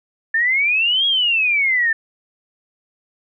sine exponential two-way sweep, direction up then down, 1772 to 3322 to 1772 Hz, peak -14 dBFS, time 0.34-1.93 s, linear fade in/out 5 ms, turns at 1.06 s, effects none

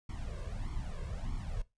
brown noise with flanger, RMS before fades -38 dBFS, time 0.09-1.62 s, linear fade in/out 5 ms, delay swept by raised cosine 0.91 to 1.9 ms, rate 1.6 Hz, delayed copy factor +0.95, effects noise-tail reverb RT60 0.2 s tail -18 dB re dry + resampled to 22050 Hz

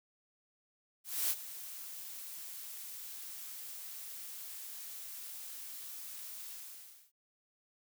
blue noise with ADSR envelope, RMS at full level -31 dBFS, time 1.04-7.12 s, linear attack 260 ms, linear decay 48 ms, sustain -15 dB, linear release 620 ms, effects none

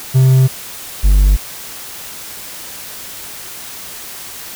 triangle tone pair in turn, 130.81 / 49 Hz, C3 / G1, 0 / 0 cents, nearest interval octave + perfect fourth, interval 1700 cents, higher first, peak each -4 dBFS, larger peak neither, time 0.14-0.48 / 1.03-1.37 s, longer neither, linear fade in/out 20 ms, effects white hiss -30 dBFS RMS until 4.55 s

